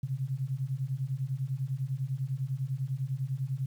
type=beating tone pair; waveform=sine; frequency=127.9 / 137.9 Hz; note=C3 / C#3; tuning=-39 / -9 cents; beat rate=10 Hz; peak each=-33 / -33 dBFS; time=0.03-3.66 s; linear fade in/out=5 ms; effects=10-bit